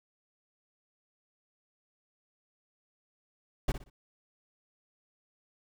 brown noise with echo, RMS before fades -27 dBFS, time 3.68-3.72 s, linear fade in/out 5 ms, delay 60 ms, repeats 3, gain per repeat -11 dB, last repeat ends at 3.9 s, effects none

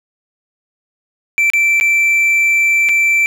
triangle tone with dropouts, 2337 Hz, D7, 9 cents flat, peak -8 dBFS, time 1.38-3.26 s, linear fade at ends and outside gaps 0 ms, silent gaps 1.501-1.535 / 1.8-1.81 / 2.888-2.892 s, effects none

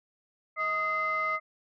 sine tone cluster, 633 / 1249 / 2067 Hz, D#5 / D#6 / C7, +30 / +6 / -22 cents, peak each -36 / -28 / -30 dBFS, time 0.56-1.4 s, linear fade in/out 50 ms, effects tanh soft clip ceiling -20 dBFS

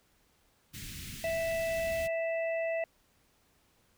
pink band-stop noise, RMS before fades -43 dBFS, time 0.73-2.08 s, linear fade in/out 20 ms, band 260 to 1900 Hz, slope 24 dB/octave
harmonic tone, 659 Hz, E5, 1 cent flat, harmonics 1 / 3 / 4, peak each -30 / -40 / -42 dBFS, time 1.24-2.84 s, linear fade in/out 2 ms
effects pink hiss -69 dBFS RMS until 3.97 s

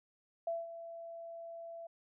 sine tone with ADSR envelope, 670 Hz, E5, 28 cents sharp, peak -32 dBFS, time 0.47-1.87 s, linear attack 4 ms, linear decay 190 ms, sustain -12 dB, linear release 6 ms, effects none

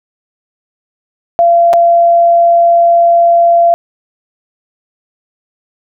sine tone with dropouts, 684 Hz, F5, 36 cents flat, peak -4 dBFS, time 1.39-3.74 s, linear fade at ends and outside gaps 0 ms, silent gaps 1.731-1.736 s, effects none

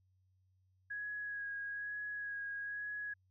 sine tone with vibrato, 1660 Hz, G#6, 1 cent flat, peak -39 dBFS, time 0.9-3.14 s, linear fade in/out 10 ms, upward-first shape sine, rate 1.1 Hz, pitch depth 19 cents each way, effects added 93 Hz sine -70 dBFS peak until 3.3 s

